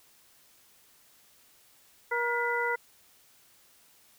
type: harmonic tone with a mistuned harmonic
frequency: 475.9 Hz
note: A#4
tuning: 36 cents sharp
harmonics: 1 / 2 / 3 / 4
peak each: -32 / -32 / -32 / -32 dBFS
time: 2.11-2.76 s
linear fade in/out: 10 ms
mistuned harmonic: 4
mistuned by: +83 cents
effects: white hiss -61 dBFS RMS until 4.18 s